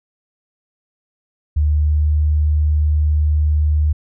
sine tone with pitch glide, 75 to 75.65 Hz, D2 to D#2, +37 to -48 cents, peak -12 dBFS, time 1.56-3.93 s, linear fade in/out 10 ms, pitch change +15 cents, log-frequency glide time 1.66-2.11 s, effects none

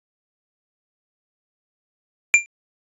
square tone with exponential decay, 2377 Hz, D7, 20 cents sharp, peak -6 dBFS, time 2.34-2.46 s, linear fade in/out 0 ms, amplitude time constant 26 ms, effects resampled to 24000 Hz

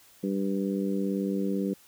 harmonic tone, 98 Hz, G2, in tune, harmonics 2 / 3 / 4 / 5, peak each -28 / -32 / -34 / -36 dBFS, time 0.23-1.74 s, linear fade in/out 10 ms, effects white hiss -57 dBFS RMS until 1.87 s

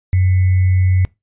sine tone with sample-and-hold, 92.5 Hz, F#2, in tune, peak -10 dBFS, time 0.13-1.05 s, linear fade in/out 0 ms, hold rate 2100 Hz, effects noise-tail reverb RT60 0.2 s tail -21 dB re dry + resampled to 8000 Hz

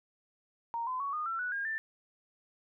sine tone with pitch steps, 930 / 1020 / 1118.8 / 1227.1 / 1346 / 1476.3 / 1619.2 / 1776 Hz, A#5 / C6 / C#6 / D#6 / E6 / F#6 / G#6 / A6, -4 / -44 / +16 / -24 / +36 / -4 / -44 / +16 cents, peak -32 dBFS, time 0.74-1.78 s, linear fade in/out 0 ms, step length 130 ms, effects none

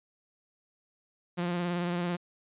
sawtooth tone with vibrato, 175.1 Hz, F3, 5 cents sharp, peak -25 dBFS, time 1.37-2.17 s, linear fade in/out 20 ms, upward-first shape sine, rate 18 Hz, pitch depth 30 cents each way, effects resampled to 8000 Hz

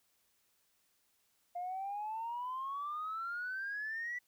sine exponential sweep, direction up, 698.5 to 1975.5 Hz, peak -36 dBFS, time 1.55-4.19 s, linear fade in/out 10 ms, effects tanh soft clip ceiling -33 dBFS + white hiss -75 dBFS RMS until 4.27 s

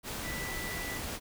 sine tone in noise, 1975.5 Hz, B6, in tune, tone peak -39 dBFS, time 0.22-1.01 s, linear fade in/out 50 ms, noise pink, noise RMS -38 dBFS, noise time 0.03-1.2 s, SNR -4 dB, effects none

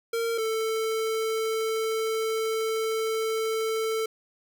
square tone pair in turn, 460 / 443.5 Hz, A#4 / A4, -23 / +14 cents, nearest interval minor second, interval 63 cents, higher first, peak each -26 dBFS, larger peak neither, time 0.13-0.38 / 0.38-4.06 s, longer second, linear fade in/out 5 ms, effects none

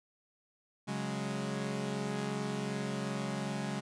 sawtooth chord, C# suspended fourth, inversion none, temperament equal, 138.59 / 185 / 207.7 Hz, C#3 / F#3 / G#3, 0 / 0 / 0 cents, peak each -35 / -36 / -33 dBFS, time 0.87-3.81 s, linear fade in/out 20 ms, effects resampled to 22050 Hz

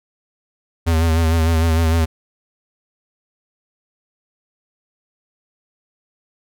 square tone with vibrato, 81.7 Hz, E2, 15 cents flat, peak -14 dBFS, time 0.86-2.06 s, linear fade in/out 20 ms, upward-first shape sine, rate 6.6 Hz, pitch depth 46 cents each way, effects none

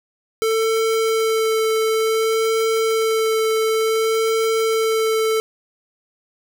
square tone with vibrato, 444.2 Hz, A4, 16 cents sharp, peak -17 dBFS, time 0.42-5.4 s, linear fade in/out 0 ms, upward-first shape sine, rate 0.56 Hz, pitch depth 11 cents each way, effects none

